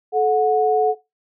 sine tone pair together, 433.5 / 731.6 Hz, A4 / F#5, -26 / -20 cents, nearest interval major sixth, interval 906 cents, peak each -17 dBFS, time 0.12-0.95 s, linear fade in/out 50 ms, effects noise-tail reverb RT60 0.2 s tail -17 dB re dry

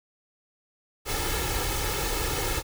pink noise with comb filter, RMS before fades -28 dBFS, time 1.05-2.63 s, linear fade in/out 50 ms, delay 2.3 ms, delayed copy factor +0.75, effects none

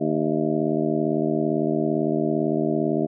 harmonic tone with a mistuned harmonic, 77.78 Hz, D#2, in tune, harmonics 2 / 3 / 4 / 5 / 6 / 7 / 8 / 9, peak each -29 / -26 / -25 / -26 / -38 / -38 / -29 / -32 dBFS, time 0-3.07 s, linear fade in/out 20 ms, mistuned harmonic 9, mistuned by -62 cents, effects none

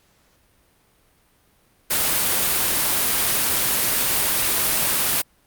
white noise, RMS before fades -20 dBFS, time 1.9-5.22 s, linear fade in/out 10 ms, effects pink hiss -60 dBFS RMS until 5.46 s + Opus 48 kbps

